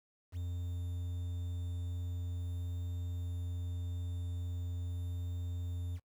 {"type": "tone with quantisation", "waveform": "triangle", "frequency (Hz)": 87.8, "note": "F2", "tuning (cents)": 10, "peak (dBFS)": -34, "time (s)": [0.32, 6], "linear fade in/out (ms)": 50, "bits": 10, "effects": ["noise-tail reverb RT60 0.1 s tail -23 dB re dry"]}